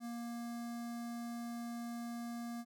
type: tone with notch filter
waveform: square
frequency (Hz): 235.7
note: A#3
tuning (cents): +19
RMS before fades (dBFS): -43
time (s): 0-2.65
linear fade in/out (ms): 50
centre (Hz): 2800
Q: 1.3
effects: none